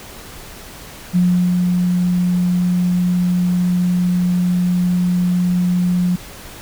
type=tone with ADSR envelope; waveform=sine; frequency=178.7 Hz; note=F3; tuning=40 cents sharp; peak=-10 dBFS; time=1.13-6.16 s; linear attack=31 ms; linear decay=360 ms; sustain=-3 dB; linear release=7 ms; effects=pink hiss -36 dBFS RMS until 6.61 s